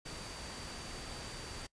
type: tone in noise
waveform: sine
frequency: 4632 Hz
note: D8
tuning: 25 cents flat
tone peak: -52 dBFS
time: 0.05-1.67 s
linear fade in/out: 10 ms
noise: pink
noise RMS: -45 dBFS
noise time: 0.05-1.67 s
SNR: -10 dB
effects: noise-tail reverb RT60 0.1 s tail -22 dB re dry + resampled to 22050 Hz